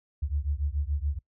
sine beating tone pair, 69.3 / 76.3 Hz, C#2 / D#2, 0 / -33 cents, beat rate 7 Hz, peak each -29 / -30 dBFS, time 0.22-1.19 s, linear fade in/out 10 ms, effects noise-tail reverb RT60 0.1 s tail -22 dB re dry

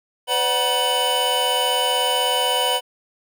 square tone cluster, 504 / 580 / 743 / 961 / 3003 Hz, B4 / D5 / F#5 / B5 / F#7, +35 / -22 / +7 / -48 / +25 cents, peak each -26 / -30 / -27 / -25 / -22 dBFS, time 0.27-2.81 s, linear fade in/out 50 ms, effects none

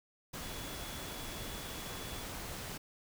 sine tone in noise, 3400 Hz, G#7, 40 cents sharp, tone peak -52 dBFS, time 0.42-2.23 s, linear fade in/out 10 ms, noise pink, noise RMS -43 dBFS, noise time 0.33-2.78 s, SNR -12 dB, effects none

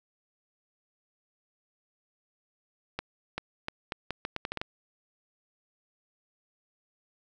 accelerating click train, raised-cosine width 0.3 ms, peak -16 dBFS, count 11, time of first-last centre 2.99-4.615 s, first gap 390 ms, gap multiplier 0.78, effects none

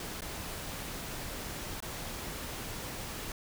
pink noise with dropouts, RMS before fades -40 dBFS, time 0-3.32 s, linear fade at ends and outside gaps 2 ms, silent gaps 0.208-0.219 / 1.804-1.824 s, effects none

